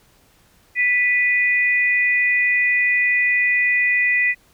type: tone pair together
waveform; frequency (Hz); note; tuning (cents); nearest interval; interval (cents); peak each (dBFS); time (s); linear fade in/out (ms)
sine; 1975.5 / 2472; B6 / D#7; 0 / -12; major third; 388; -16 / -20; 0.75-4.35; 50
effects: pink hiss -56 dBFS RMS until 4.53 s